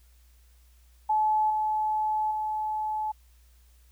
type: tone with level steps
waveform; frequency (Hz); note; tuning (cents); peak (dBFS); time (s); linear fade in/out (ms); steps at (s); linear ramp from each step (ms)
sine; 860; A5; -40; -21 / -24 / -27; 1.09-3.12; 10; 1.5 / 2.31; 2
effects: added 60 Hz sine -55 dBFS peak until 3.91 s + white hiss -66 dBFS RMS until 3.91 s